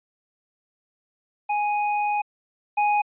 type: tone pair in turn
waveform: square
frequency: 830.6 / 830.6 Hz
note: G#5 / G#5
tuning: 0 / 0 cents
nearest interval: unison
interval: 0 cents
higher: neither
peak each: -22 / -19 dBFS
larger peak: second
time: 1.49-2.22 / 2.77-3.02 s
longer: first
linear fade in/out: 10 ms
effects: resampled to 8000 Hz